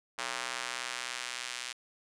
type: tone with high-pass filter sweep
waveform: square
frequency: 61.74 Hz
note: B1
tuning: in tune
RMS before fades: -38 dBFS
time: 0.18-1.73 s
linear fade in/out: 10 ms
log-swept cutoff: 1100 to 2400 Hz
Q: 0.78
effects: resampled to 22050 Hz